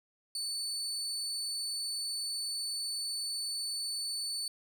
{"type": "tone", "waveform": "30% pulse", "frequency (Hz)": 4488, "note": "C#8", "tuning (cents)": 21, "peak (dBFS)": -31, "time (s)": [0.35, 4.48], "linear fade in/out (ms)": 2, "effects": []}